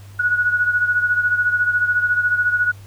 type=beating tone pair; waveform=sine; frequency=1459 / 1473 Hz; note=F#6 / F#6; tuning=-25 / -8 cents; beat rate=14 Hz; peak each=-16 / -22 dBFS; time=0.19-2.72 s; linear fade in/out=10 ms; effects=added 99 Hz sine -37 dBFS peak until 2.86 s + pink hiss -49 dBFS RMS until 2.86 s